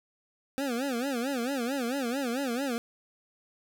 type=tone with vibrato; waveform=25% pulse; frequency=256.2 Hz; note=C4; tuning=36 cents flat; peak=-25 dBFS; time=0.58-2.78 s; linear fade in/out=0 ms; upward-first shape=sine; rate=4.5 Hz; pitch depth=180 cents each way; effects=none